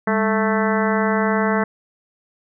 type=harmonic tone with a mistuned harmonic; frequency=220 Hz; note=A3; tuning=in tune; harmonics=1 / 2 / 3 / 4 / 5 / 6 / 7 / 8 / 9; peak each=-20 / -23 / -25 / -26 / -27 / -28 / -28 / -29 / -30 dBFS; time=0.07-1.64 s; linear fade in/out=5 ms; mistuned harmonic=1; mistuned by=-140 cents; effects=none